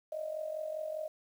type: tone with amplitude modulation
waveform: sine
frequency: 622.3 Hz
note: D#5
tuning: in tune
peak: -32 dBFS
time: 0.12-1.08 s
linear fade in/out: 5 ms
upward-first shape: sine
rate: 45 Hz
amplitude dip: 70%
effects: 10-bit